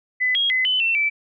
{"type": "tone with pitch steps", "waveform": "sine", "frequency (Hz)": [2008, 3277, 2031, 3021, 2694, 2320], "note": ["B6", "G#7", "B6", "F#7", "E7", "D7"], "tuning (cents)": [28, -24, 48, 35, 37, -22], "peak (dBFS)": -17, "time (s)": [0.2, 1.1], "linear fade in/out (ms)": 20, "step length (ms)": 150, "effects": []}